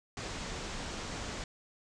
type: low-pass noise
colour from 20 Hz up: pink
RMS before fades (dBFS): -40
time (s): 0.17-1.44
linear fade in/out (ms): 2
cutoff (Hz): 7900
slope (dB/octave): 48
effects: none